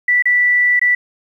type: tone with dropouts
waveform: sine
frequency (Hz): 1967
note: B6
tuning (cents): -7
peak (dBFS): -10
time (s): 0.08-0.95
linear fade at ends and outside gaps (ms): 5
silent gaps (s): 0.224-0.255 / 0.795-0.814
effects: 8-bit